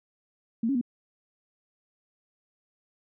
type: tone with pitch steps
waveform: sine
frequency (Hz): 227.8 / 276.2 / 242.2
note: A#3 / C#4 / B3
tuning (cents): -40 / -6 / -34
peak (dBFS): -23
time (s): 0.63-0.813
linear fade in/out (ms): 5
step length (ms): 61
effects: none